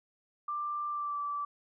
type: tone with pitch glide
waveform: sine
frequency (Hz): 1183 to 1160.7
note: D6 to D6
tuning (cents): +12 to -21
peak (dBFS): -32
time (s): 0.48-1.45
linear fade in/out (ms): 5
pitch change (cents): -33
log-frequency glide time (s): 0.89-1.19
effects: none